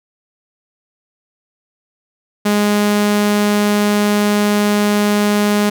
sawtooth tone, 207.1 Hz, G#3, 5 cents flat, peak -8 dBFS, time 2.45-5.7 s, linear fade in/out 10 ms, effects none

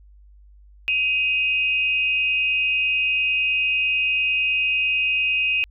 sine tone pair together, 2523 / 2794 Hz, D#7 / F7, +23 / 0 cents, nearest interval major second, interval 177 cents, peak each -19 / -25 dBFS, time 0.88-5.64 s, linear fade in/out 0 ms, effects added 50 Hz sine -46 dBFS peak until 5.7 s

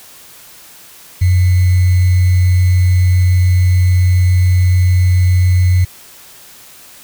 sine tone with sample-and-hold, 90.7 Hz, F#2, 34 cents flat, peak -7 dBFS, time 1.21-5.85 s, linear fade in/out 10 ms, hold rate 2100 Hz, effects white hiss -39 dBFS RMS until 7.03 s

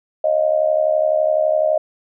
sine tone with amplitude modulation, 622.3 Hz, D#5, in tune, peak -10 dBFS, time 0.24-1.78 s, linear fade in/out 5 ms, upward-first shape sine, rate 71.9 Hz, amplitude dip 80%, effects none

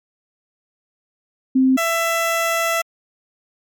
sine / 15% pulse tone pair in turn, 261.6 / 666.1 Hz, C4 / E5, 0 / +18 cents, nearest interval octave + major third, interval 1618 cents, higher second, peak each -11 dBFS, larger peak neither, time 1.55-1.77 / 1.77-2.82 s, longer second, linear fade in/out 10 ms, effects MP3 96 kbps

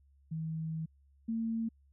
sine tone pair in turn, 160 / 226.3 Hz, D#3 / A3, +49 / +49 cents, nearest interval tritone, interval 600 cents, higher second, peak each -34 / -31 dBFS, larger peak second, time 0.31-0.86 / 1.28-1.69 s, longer first, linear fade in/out 10 ms, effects added 69 Hz sine -62 dBFS peak until 1.92 s

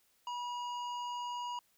harmonic tone with a mistuned harmonic, 956 Hz, A#5, 43 cents sharp, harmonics 1 / 3 / 5 / 7, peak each -37 / -47 / -57 / -57 dBFS, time 0.27-1.59 s, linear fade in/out 2 ms, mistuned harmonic 1, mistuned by +29 cents, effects white hiss -72 dBFS RMS until 1.77 s

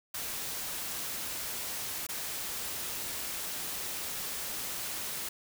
white noise with dropouts, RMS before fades -37 dBFS, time 0.14-5.29 s, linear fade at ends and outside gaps 5 ms, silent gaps 2.068-2.088 s, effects none

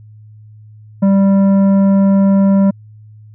triangle tone with tanh clipping, 196 Hz, G3, in tune, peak -9 dBFS, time 1.02-2.71 s, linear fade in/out 10 ms, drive 14 dB, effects added 107 Hz sine -36 dBFS peak until 3.34 s

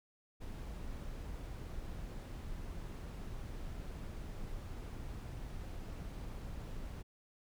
brown noise, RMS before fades -44 dBFS, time 0.4-7.03 s, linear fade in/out 20 ms, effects none

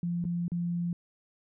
sine tone with dropouts, 172.9 Hz, F3, 17 cents flat, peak -28 dBFS, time 0.03-0.93 s, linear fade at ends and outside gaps 2 ms, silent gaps 0.242-0.251 / 0.481-0.518 s, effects none

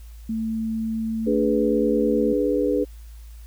sine tone with pitch glide, 222.7 to 224.5 Hz, A3 to A3, +21 to +35 cents, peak -23 dBFS, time 0.29-2.33 s, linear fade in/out 5 ms, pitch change +14 cents, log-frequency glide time 0.79-1.81 s
sine chord, G# diminished, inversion second, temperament equal, 293.7 / 415.3 / 493.9 Hz, D4 / G#4 / B4, 0 / 0 / 0 cents, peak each -23 dBFS, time 1.26-2.85 s, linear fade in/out 20 ms
effects added 56 Hz sine -38 dBFS peak until 3.46 s + white hiss -56 dBFS RMS until 3.46 s

